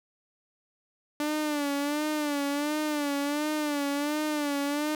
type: tone with vibrato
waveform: sawtooth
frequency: 293.7 Hz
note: D4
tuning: in tune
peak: -23 dBFS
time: 1.2-4.95 s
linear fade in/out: 2 ms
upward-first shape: sine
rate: 1.4 Hz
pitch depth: 70 cents each way
effects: none